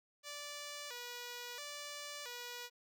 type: tone with vibrato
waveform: 5% pulse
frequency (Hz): 532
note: C5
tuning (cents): +29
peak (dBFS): -33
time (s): 0.23-2.7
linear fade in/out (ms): 50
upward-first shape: square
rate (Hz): 0.74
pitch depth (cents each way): 160
effects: none